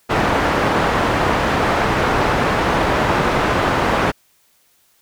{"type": "low-pass noise", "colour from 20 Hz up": "white", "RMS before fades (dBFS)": -17, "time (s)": [0.09, 4.12], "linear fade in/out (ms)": 20, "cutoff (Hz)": 1200, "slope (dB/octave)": 12, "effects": ["white hiss -58 dBFS RMS until 5.01 s"]}